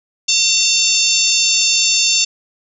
harmonic tone with a mistuned harmonic, 897 Hz, A5, 33 cents sharp, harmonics 3 / 4 / 5 / 6 / 7 / 8, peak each -19 / -19 / -19 / -19 / -19 / -19 dBFS, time 0.28-2.25 s, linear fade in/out 10 ms, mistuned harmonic 3, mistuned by +22 cents, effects none

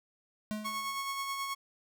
square tone with exponential decay, 213.1 Hz, G#3, 45 cents sharp, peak -32 dBFS, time 0.51-1.02 s, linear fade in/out 0 ms, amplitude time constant 110 ms
sawtooth tone with tremolo, 1100 Hz, C#6, 14 cents flat, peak -29 dBFS, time 0.64-1.55 s, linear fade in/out 20 ms, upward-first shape sine, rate 9.3 Hz, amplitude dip 35%
effects none

